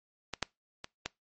clicks, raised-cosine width 0.2 ms, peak -17 / -11 / -22 / -15 dBFS, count 4, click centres 0.337 / 0.427 / 0.844 / 1.06 s, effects noise-tail reverb RT60 0.2 s tail -24 dB re dry + MP3 32 kbps

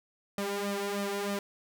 sawtooth tone with flanger, 201.1 Hz, G3, 44 cents sharp, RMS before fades -33 dBFS, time 0.38-1.39 s, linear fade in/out 2 ms, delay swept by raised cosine 1.6 to 2.9 ms, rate 3.2 Hz, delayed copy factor +0.85, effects none

